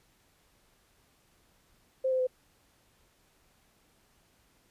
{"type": "tone with pitch steps", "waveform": "sine", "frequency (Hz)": [523.3, 516.4, 509.6], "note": ["C5", "C5", "C5"], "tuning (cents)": [0, -23, -46], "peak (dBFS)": -25, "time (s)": [2.04, 2.271], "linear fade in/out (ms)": 10, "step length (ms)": 77, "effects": ["pink hiss -67 dBFS RMS until 4.7 s", "resampled to 32000 Hz"]}